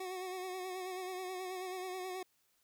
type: tone with vibrato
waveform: 25% pulse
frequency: 370 Hz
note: F#4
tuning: in tune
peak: -36 dBFS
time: 0-2.23 s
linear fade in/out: 5 ms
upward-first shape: sine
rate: 9.3 Hz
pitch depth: 39 cents each way
effects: white hiss -75 dBFS RMS until 2.63 s

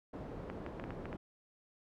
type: low-pass noise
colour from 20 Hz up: white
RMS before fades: -45 dBFS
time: 0.13-1.17 s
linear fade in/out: 10 ms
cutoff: 450 Hz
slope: 12 dB/octave
type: clicks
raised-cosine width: 0.5 ms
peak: -28 dBFS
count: 7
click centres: 0.5 / 0.664 / 0.798 / 0.84 / 0.906 / 1.056 / 1.129 s
effects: none

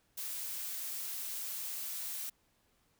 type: noise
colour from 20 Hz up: blue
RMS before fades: -40 dBFS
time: 0.17-2.3 s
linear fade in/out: 10 ms
effects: pink hiss -73 dBFS RMS until 2.99 s

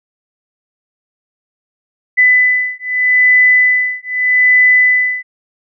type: beating tone pair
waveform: sine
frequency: 2000 / 2000.81 Hz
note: B6 / B6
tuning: +21 / +22 cents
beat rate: 0.81 Hz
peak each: -11 dBFS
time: 2.17-5.23 s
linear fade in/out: 20 ms
effects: none

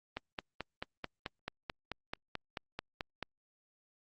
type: click train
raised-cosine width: 0.3 ms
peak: -21 dBFS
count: 15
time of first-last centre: 0.17-3.227 s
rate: 4.58 Hz
effects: Opus 32 kbps

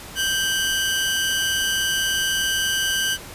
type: tone pair together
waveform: sawtooth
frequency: 1569 / 2962 Hz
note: G6 / F#7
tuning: +1 / +1 cents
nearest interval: major seventh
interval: 1100 cents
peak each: -19 / -20 dBFS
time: 0.15-3.18 s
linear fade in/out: 50 ms
effects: pink hiss -38 dBFS RMS until 3.34 s + resampled to 32000 Hz

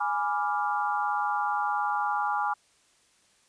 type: chord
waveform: sine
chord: G# diminished seventh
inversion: none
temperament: equal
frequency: 830.6 / 987.8 / 1174.7 / 1396.9 Hz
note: G#5 / B5 / D6 / F6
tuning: 0 / 0 / 0 / 0 cents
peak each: -28 / -33 / -31 / -33 dBFS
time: 0-2.54 s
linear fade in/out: 10 ms
effects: white hiss -64 dBFS RMS until 3.48 s + resampled to 22050 Hz

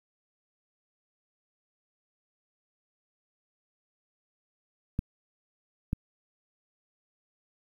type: clicks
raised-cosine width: 5 ms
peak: -15 dBFS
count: 2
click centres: 4.991 / 5.931 s
effects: 9-bit

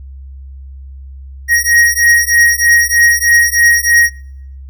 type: beating tone pair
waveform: square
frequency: 1882 / 1885.2 Hz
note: A#6 / A#6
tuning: +16 / +19 cents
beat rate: 3.2 Hz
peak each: -11 dBFS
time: 1.48-4.1 s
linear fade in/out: 50 ms
effects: noise-tail reverb RT60 0.7 s tail -25 dB re dry + added 67 Hz sine -28 dBFS peak until 4.69 s

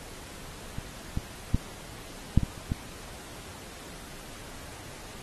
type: clicks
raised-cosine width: 5 ms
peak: -21 / -16 / -12 / -6 / -15 / -30 / -15 dBFS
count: 7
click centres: 0.785 / 1.174 / 1.546 / 2.376 / 2.433 / 2.578 / 2.719 s
effects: pink hiss -45 dBFS RMS until 5.22 s + AAC 32 kbps

